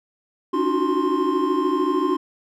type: tone cluster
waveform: triangle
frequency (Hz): 284.5 / 312 / 359.3 / 372.5 / 1052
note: C#4 / D#4 / F4 / F#4 / C6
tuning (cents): +45 / +5 / +49 / +12 / +9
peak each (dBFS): -23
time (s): 0.53-2.17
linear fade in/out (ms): 10
effects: none